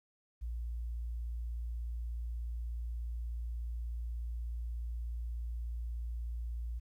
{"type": "tone", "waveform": "sine", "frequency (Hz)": 58.3, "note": "A#1", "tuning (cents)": 1, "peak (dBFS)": -35, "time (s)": [0.41, 6.8], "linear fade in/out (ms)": 20, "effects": ["tanh soft clip ceiling -31 dBFS", "12-bit"]}